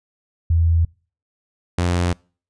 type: tone pair in turn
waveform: sine / sawtooth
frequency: 83 / 87.94 Hz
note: E2 / F2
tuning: +12 / +13 cents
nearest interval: minor second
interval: 101 cents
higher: second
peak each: -13 dBFS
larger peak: neither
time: 0.5-0.85 / 1.78-2.13 s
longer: neither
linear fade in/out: 5 ms
effects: noise-tail reverb RT60 0.4 s tail -26 dB re dry + resampled to 22050 Hz